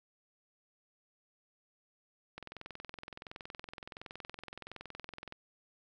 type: click train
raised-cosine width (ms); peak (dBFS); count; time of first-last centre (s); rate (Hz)
0.3; -28; 64; 2.38-5.324; 21.4
effects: none